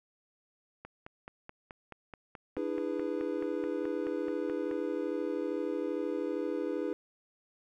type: click train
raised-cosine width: 0.5 ms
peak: -29 dBFS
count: 19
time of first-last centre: 0.85-4.713 s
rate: 4.66 Hz
type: chord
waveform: triangle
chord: E dominant seventh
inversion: third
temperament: just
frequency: 296.7 / 329.6 / 412 / 494.4 Hz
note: D4 / E4 / G#4 / B4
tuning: +18 / 0 / -14 / +2 cents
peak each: -35 dBFS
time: 2.57-6.93 s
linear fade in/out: 0 ms
effects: none